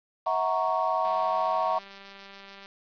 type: chord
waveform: sine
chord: F# dominant seventh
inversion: third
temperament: equal with one note detuned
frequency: 645.7 / 740 / 932.3 / 1108.7 Hz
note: E5 / F#5 / A#5 / C#6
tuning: -36 / 0 / 0 / 0 cents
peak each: -29 dBFS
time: 0.26-1.79 s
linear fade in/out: 10 ms
type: click train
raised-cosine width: 0.2 ms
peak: -29 dBFS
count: 318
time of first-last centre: 1.05-2.659 s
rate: 197 Hz
effects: resampled to 11025 Hz + 8-bit